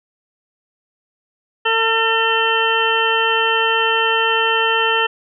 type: harmonic tone with a mistuned harmonic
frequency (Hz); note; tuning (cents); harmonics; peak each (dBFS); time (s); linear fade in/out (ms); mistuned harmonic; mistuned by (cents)
451; A4; +43; 1 / 2 / 3 / 4 / 6 / 7; -21 / -21 / -21 / -21 / -21 / -21; 1.65-5.07; 10; 7; -40
effects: none